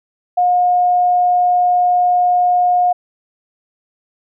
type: tone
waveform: sine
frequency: 717 Hz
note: F5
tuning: 45 cents sharp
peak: -10 dBFS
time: 0.37-2.93 s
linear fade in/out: 10 ms
effects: none